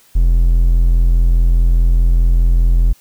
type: tone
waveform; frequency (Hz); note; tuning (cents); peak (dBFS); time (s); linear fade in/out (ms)
triangle; 42.42; F1; -50; -6; 0.15-2.93; 10
effects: white hiss -50 dBFS RMS until 3 s